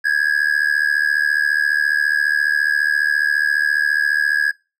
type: tone with amplitude modulation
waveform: triangle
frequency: 1661.2 Hz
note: G#6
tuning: in tune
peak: -9 dBFS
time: 0.04-4.52 s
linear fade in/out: 20 ms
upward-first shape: sine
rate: 74.6 Hz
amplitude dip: 85%
effects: noise-tail reverb RT60 0.3 s tail -24 dB re dry